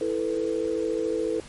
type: chord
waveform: sine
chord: E suspended fourth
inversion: none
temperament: equal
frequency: 329.6 / 440 / 493.9 Hz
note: E4 / A4 / B4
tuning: 0 / 0 / 0 cents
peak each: -29 / -27 / -29 dBFS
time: 0.01-1.4 s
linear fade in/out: 2 ms
effects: pink hiss -46 dBFS RMS until 1.48 s + MP3 48 kbps